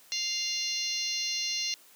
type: harmonic tone with a mistuned harmonic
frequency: 698.5 Hz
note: F5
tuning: in tune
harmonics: 3 / 4 / 5 / 6 / 7 / 8 / 9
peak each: -41 / -36 / -41 / -33 / -42 / -36 / -38 dBFS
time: 0.12-1.74 s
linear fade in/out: 0 ms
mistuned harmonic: 9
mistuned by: -24 cents
effects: white hiss -57 dBFS RMS until 1.95 s + high-pass 200 Hz 12 dB/octave